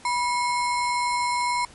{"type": "tone with sample-and-hold", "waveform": "sine", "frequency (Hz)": 979, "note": "B5", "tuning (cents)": -15, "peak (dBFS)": -21, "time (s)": [0.05, 1.65], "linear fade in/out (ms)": 2, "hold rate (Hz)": 3150, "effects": ["pink hiss -49 dBFS RMS until 1.74 s", "MP3 48 kbps"]}